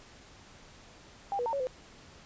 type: tone with pitch steps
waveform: sine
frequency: 798 / 485.3 / 911 / 557 / 510 Hz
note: G5 / B4 / A#5 / C#5 / C5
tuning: +31 / -30 / -40 / +8 / -44 cents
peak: -29 dBFS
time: 1.32-1.67 s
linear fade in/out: 0 ms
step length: 70 ms
effects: pink hiss -54 dBFS RMS until 2.25 s + resampled to 16000 Hz